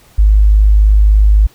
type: tone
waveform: sine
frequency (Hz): 51.8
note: G#1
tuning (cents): -4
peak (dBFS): -4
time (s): 0.18-1.47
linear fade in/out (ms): 10
effects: pink hiss -46 dBFS RMS until 1.54 s